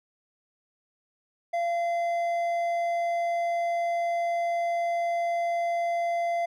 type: tone with hard clipping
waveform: triangle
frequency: 686 Hz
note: F5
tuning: 31 cents flat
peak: -26 dBFS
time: 1.53-6.46 s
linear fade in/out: 10 ms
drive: 9 dB
effects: none